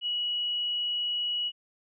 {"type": "tone", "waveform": "sine", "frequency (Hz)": 2925, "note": "F#7", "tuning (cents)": -21, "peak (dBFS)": -27, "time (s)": [0.01, 1.52], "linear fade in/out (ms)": 50, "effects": []}